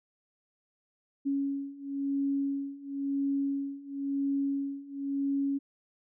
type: beating tone pair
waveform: sine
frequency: 277.2 / 278.17 Hz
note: C#4 / C#4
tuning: 0 / +6 cents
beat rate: 0.97 Hz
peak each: -33 / -31 dBFS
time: 1.25-5.59 s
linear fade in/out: 20 ms
effects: none